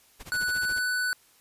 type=noise with tremolo; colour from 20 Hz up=pink; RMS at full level=-41 dBFS; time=0.19-0.8 s; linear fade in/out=20 ms; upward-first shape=sine; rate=14 Hz; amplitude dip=100%
type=tone with pitch glide; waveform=square; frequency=1480 to 1492 Hz; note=F#6 to F#6; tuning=0 to +14 cents; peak=-26 dBFS; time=0.32-1.13 s; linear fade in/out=0 ms; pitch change=+14 cents; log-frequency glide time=0.42-0.81 s
effects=white hiss -60 dBFS RMS until 1.4 s + resampled to 32000 Hz